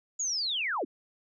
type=linear sweep; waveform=sine; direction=down; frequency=6940 to 207.7 Hz; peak=-28 dBFS; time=0.19-0.85 s; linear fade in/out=10 ms; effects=none